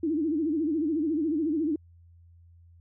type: tone with vibrato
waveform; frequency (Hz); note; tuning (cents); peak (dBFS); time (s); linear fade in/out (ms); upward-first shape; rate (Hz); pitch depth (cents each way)
sine; 311.1; D#4; 0; -24; 0.03-1.76; 5; sine; 14; 140
effects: added 85 Hz sine -52 dBFS peak until 2.8 s